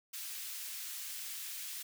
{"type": "high-pass noise", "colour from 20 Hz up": "white", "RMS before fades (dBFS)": -43, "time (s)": [0.13, 1.83], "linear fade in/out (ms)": 10, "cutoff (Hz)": 2000, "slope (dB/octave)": 12, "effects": []}